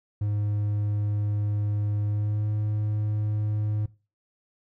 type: tone with pitch glide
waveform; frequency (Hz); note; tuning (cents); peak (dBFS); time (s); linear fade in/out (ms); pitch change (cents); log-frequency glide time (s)
triangle; 103.83 to 105.83; G#2 to G#2; 0 to +33; -22; 0.21-3.86; 5; +33; 2.06-2.48
effects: noise-tail reverb RT60 0.3 s tail -19 dB re dry